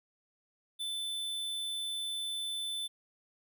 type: tone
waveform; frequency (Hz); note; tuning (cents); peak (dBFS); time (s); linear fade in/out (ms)
square; 3520; A7; 0; -35; 0.79-2.88; 20
effects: none